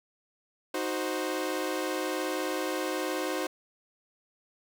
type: chord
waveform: sawtooth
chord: C diminished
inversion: first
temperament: equal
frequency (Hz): 311.1 / 370 / 523.3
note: Eb4 / Gb4 / C5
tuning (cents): 0 / 0 / 0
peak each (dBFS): -30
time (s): 0.74-3.47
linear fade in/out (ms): 5
effects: none